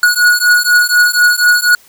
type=beating tone pair; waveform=square; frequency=1454 / 1458.1 Hz; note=F#6 / F#6; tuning=-31 / -26 cents; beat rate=4.1 Hz; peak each=-11 dBFS; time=0.03-1.75 s; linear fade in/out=2 ms; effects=white hiss -45 dBFS RMS until 1.88 s